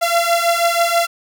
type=beating tone pair; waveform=sawtooth; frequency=679 / 685.2 Hz; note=F5 / F5; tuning=-49 / -33 cents; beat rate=6.2 Hz; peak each=-13 dBFS; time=0.01-1.07 s; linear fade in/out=20 ms; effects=none